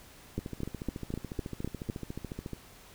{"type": "two click trains", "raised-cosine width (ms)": 3, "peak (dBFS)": [-24, -19], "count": [31, 7], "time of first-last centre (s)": [[0.39, 2.533], [0.38, 1.899]], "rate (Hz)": [14, 3.95], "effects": ["pink hiss -54 dBFS RMS until 2.94 s"]}